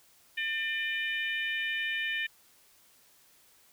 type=harmonic tone with a mistuned harmonic; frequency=599 Hz; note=D5; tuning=34 cents sharp; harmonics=3 / 4 / 5 / 6; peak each=-32 / -35 / -37 / -45 dBFS; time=0.37-2.27 s; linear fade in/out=10 ms; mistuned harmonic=6; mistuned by=+24 cents; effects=white hiss -62 dBFS RMS until 3.72 s